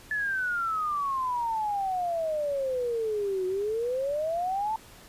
sine exponential two-way sweep, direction down then up, 1737 to 365.5 to 897 Hz, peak -26 dBFS, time 0.11-4.76 s, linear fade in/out 2 ms, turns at 3.46 s, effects pink hiss -51 dBFS RMS until 5.08 s + resampled to 32000 Hz

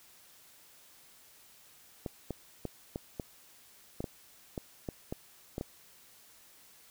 clicks, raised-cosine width 2 ms, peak -22 dBFS, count 12, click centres 2.062 / 2.307 / 2.653 / 2.959 / 3.198 / 4.005 / 4.042 / 4.578 / 4.888 / 5.125 / 5.581 / 5.611 s, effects white hiss -59 dBFS RMS until 6.9 s

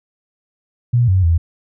sine tone with pitch steps, 120.8 / 93.8 / 83.5 Hz, B2 / F#2 / E2, -38 / +24 / +23 cents, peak -10 dBFS, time 0.93-1.38 s, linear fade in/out 10 ms, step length 150 ms, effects none

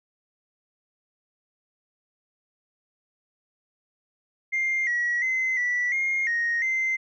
sine tone with pitch steps, 2107 / 1921 / 2055 / 1960 / 2133 / 1869 / 2077 Hz, C7 / B6 / C7 / B6 / C7 / A#6 / C7, +12 / -48 / -32 / -14 / +33 / +4 / -13 cents, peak -21 dBFS, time 4.52-6.97 s, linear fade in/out 20 ms, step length 350 ms, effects tanh soft clip ceiling -19 dBFS

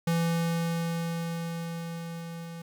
square tone with level ramp, 167.4 Hz, E3, 27 cents sharp, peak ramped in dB -24 to -39 dBFS, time 0.07-2.62 s, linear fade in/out 5 ms, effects 10-bit

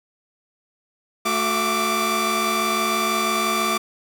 sawtooth tone cluster, 220.7 / 365.6 / 671 / 1131 / 1177 Hz, A3 / F#4 / E5 / C#6 / D6, +5 / -21 / +31 / +34 / +3 cents, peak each -24 / -24 / -26 / -27 / -18 dBFS, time 1.25-3.78 s, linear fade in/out 10 ms, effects none

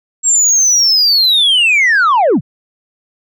sine linear sweep, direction down, 7590 to 100 Hz, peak -5 dBFS, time 0.23-2.41 s, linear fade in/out 50 ms, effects tanh soft clip ceiling -6 dBFS

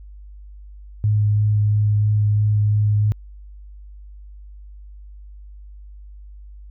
sine tone with vibrato, 105 Hz, G#2, 19 cents sharp, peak -14 dBFS, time 1.04-3.12 s, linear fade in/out 0 ms, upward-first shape sine, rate 3 Hz, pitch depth 9 cents each way, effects added 50 Hz sine -37 dBFS peak until 6.7 s

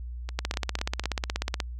two click trains, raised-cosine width 0.2 ms, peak -10 / -19 dBFS, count 21 / 4, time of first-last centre 0.39-1.602 / 0.29-1.038 s, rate 16.5 / 4.01 Hz, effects added 60 Hz sine -34 dBFS peak until 1.79 s

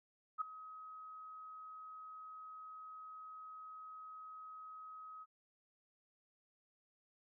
sine tone with ADSR envelope, 1269 Hz, D#6, 34 cents sharp, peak -32 dBFS, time 0.38-5.26 s, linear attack 33 ms, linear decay 6 ms, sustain -17 dB, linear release 39 ms, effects none

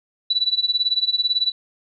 sine tone with tremolo, 3953 Hz, B7, 1 cent sharp, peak -14 dBFS, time 0.3-1.52 s, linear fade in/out 5 ms, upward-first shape sine, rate 18 Hz, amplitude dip 90%, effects none

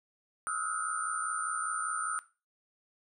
sine tone cluster, 1267 / 1332 / 1445 / 9150 Hz, D#6 / E6 / F#6 / D9, +31 / +18 / -41 / -46 cents, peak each -35 / -39 / -38 / -37 dBFS, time 0.47-2.19 s, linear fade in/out 0 ms, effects noise-tail reverb RT60 0.3 s tail -17 dB re dry

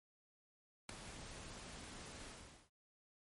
pink noise with ADSR envelope, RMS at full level -39 dBFS, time 0.89-2.7 s, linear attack 3 ms, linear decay 4 ms, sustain -13 dB, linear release 450 ms, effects MP3 48 kbps

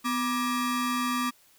40% pulse ring-modulated tone, 714 Hz, F5, 38 cents sharp, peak -22 dBFS, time 0.04-1.31 s, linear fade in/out 20 ms, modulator 464 Hz, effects white hiss -60 dBFS RMS until 1.58 s

